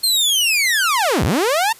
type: linear two-way sweep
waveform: sawtooth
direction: down then up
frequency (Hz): 4273 to 55.8 to 934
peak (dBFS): -11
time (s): 0.03-1.73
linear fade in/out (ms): 10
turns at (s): 1.24
effects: white hiss -44 dBFS RMS until 1.79 s + resampled to 32000 Hz

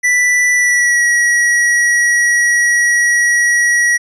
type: tone with pitch glide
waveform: square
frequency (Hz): 1975.5 to 1915.9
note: B6 to A#6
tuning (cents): 0 to +47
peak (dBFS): -10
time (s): 0.03-3.98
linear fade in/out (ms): 20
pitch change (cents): -53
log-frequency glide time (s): 0.54-1.04
effects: resampled to 22050 Hz

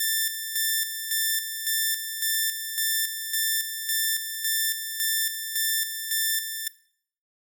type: tone with tremolo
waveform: 5% pulse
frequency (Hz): 1777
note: A6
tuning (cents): +17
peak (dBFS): -12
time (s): 0-6.68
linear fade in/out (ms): 5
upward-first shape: square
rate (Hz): 1.8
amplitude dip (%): 60
effects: noise-tail reverb RT60 0.6 s tail -19 dB re dry

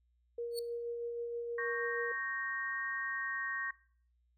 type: tone with tremolo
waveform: sine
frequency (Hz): 472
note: A#4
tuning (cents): +22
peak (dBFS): -35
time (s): 0.38-2.12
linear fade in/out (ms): 5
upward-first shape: sine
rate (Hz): 6.3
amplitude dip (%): 25
type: tone with exponential growth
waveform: sawtooth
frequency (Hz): 4435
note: C#8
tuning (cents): 0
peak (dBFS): -33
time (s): 0.51-0.59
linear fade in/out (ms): 1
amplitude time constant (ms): 17
type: chord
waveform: sine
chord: G diminished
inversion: second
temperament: equal with one note detuned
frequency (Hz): 1108.7 / 1575.2 / 1864.7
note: Db6 / G6 / Bb6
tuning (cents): 0 / +8 / 0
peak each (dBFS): -42 / -42 / -37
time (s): 1.58-3.71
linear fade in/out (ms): 5
effects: noise-tail reverb RT60 0.5 s tail -19 dB re dry + added 60 Hz sine -70 dBFS peak until 4.37 s

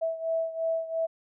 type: beating tone pair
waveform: sine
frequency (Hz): 653 / 655.9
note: E5 / E5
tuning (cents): -17 / -9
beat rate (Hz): 2.9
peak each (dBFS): -28 / -32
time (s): 0.01-1.07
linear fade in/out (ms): 20
effects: none

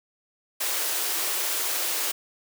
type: high-pass noise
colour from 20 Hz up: white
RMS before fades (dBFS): -27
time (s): 0.6-2.12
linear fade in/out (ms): 10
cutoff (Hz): 310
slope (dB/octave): 96
effects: none

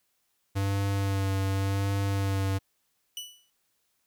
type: tone with vibrato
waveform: square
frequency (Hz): 98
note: G2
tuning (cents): 0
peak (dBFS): -26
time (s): 0.55-2.59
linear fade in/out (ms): 20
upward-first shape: sine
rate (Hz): 0.88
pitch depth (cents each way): 21
type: tone with exponential decay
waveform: sawtooth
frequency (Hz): 2960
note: F#7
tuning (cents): 0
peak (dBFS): -29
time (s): 3.17-3.5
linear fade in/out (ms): 1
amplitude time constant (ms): 71
effects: white hiss -74 dBFS RMS until 4.06 s

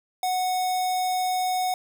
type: tone with notch filter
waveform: square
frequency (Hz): 737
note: F#5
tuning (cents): -7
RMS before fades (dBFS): -25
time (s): 0.23-1.74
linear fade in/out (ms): 2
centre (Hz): 1900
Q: 1.8
effects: 10-bit

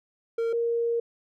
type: tone pair in turn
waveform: triangle / sine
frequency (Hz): 460.1 / 467.1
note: A#4 / A#4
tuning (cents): -23 / +3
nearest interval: unison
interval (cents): 26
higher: second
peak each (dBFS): -22 / -23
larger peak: first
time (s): 0.38-0.53 / 0.53-1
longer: second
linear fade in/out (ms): 5
effects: none

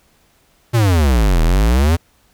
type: exponential two-way sweep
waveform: square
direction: down then up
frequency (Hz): 123.47 to 38.89 to 87.4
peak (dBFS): -11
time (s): 0.73-1.97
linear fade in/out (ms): 20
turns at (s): 1.42
effects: pink hiss -56 dBFS RMS until 2.33 s

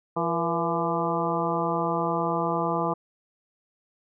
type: harmonic tone with a mistuned harmonic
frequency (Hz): 169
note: E3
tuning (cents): +43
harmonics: 1 / 2 / 3 / 4 / 5 / 6 / 7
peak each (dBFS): -31 / -31 / -31 / -31 / -31 / -31 / -31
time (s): 0.16-2.94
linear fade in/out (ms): 10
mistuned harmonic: 3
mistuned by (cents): -71
effects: none

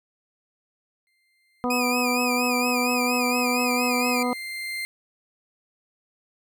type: tone with exponential growth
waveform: 35% pulse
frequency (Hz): 2093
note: C7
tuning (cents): 0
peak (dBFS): -26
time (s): 1.07-4.85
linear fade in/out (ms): 0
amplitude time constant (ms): 820
type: harmonic tone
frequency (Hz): 246.9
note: B3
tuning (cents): 0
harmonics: 1 / 2 / 3 / 4 / 5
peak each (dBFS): -25 / -28 / -30 / -31 / -32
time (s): 1.64-4.33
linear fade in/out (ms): 0
type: tone with vibrato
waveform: sawtooth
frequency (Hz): 2458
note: D#7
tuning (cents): -22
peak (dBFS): -22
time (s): 1.7-4.23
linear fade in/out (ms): 5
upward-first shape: sine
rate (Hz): 4.3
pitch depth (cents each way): 83
effects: none

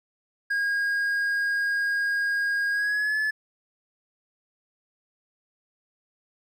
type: tone with pitch glide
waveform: triangle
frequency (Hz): 1631 to 1724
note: G#6 to A6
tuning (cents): -32 to -36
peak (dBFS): -21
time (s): 0.5-3.31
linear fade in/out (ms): 10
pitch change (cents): +96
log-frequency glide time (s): 2.71-3.18
effects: none

